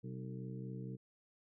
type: harmonic tone with a mistuned harmonic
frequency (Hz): 64.1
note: C2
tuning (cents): -35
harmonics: 2 / 3 / 4 / 5 / 6 / 7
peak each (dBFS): -44 / -47 / -57 / -53 / -57 / -54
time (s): 0.03-0.97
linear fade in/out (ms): 20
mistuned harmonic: 5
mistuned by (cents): -47
effects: none